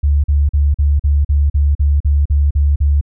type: tone bursts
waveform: sine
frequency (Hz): 72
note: D2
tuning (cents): -34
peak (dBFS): -9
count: 12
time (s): 0.03-3.012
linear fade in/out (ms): 10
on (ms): 210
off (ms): 42
effects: none